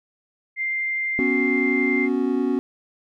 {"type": "tone", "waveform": "sine", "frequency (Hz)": 2096, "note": "C7", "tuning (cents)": 2, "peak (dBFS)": -22, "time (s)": [0.56, 2.09], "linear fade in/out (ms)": 50}
{"type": "chord", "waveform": "triangle", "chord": "B suspended second", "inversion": "none", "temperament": "equal", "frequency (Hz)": [246.9, 277.2, 370], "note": ["B3", "C#4", "F#4"], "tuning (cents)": [0, 0, 0], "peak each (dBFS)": [-22, -21, -23], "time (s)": [1.19, 2.59], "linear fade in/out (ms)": 0}
{"effects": []}